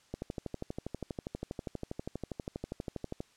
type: click train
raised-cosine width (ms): 2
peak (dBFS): -23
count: 39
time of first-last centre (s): 0.14-3.205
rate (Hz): 12.4
effects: white hiss -65 dBFS RMS until 3.36 s + low-pass 7000 Hz 12 dB/octave